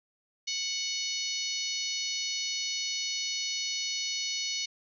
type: harmonic tone with a mistuned harmonic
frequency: 740 Hz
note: F#5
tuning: in tune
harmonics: 3 / 4 / 5 / 6 / 7 / 8 / 9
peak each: -39 / -38 / -39 / -35 / -40 / -37 / -47 dBFS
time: 0.47-4.66 s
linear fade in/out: 10 ms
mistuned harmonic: 6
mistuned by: -30 cents
effects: none